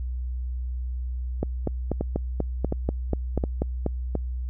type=two click trains; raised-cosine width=2 ms; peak=-11 / -12 dBFS; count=11 / 4; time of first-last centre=1.43-3.863 / 2.01-4.153 s; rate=4.11 / 1.4 Hz; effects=added 62 Hz sine -27 dBFS peak until 4.49 s